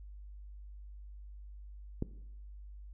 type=click; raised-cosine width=3 ms; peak=-20 dBFS; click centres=2.024 s; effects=noise-tail reverb RT60 0.8 s tail -17 dB re dry + added 50 Hz sine -46 dBFS peak until 2.93 s